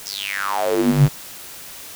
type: tone with high-pass filter sweep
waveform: square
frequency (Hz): 49.67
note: G1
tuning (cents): +24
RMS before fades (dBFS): -19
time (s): 0.05-1.09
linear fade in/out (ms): 20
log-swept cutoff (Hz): 5900 to 110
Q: 7.7
effects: white hiss -37 dBFS RMS until 1.95 s